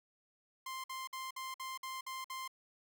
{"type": "tone bursts", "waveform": "sawtooth", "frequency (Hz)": 1048, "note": "C6", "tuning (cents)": 2, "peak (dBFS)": -37, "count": 8, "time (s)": [0.66, 2.478], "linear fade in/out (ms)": 5, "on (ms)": 180, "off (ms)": 54, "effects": []}